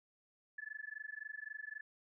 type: tone with amplitude modulation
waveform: sine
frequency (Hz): 1727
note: A6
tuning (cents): -33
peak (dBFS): -40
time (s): 0.58-1.81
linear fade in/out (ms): 5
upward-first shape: sine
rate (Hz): 23.8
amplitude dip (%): 100
effects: none